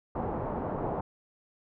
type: low-pass noise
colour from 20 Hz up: white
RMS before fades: -33 dBFS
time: 0.15-1.01 s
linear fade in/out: 5 ms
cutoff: 870 Hz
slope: 24 dB/octave
effects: none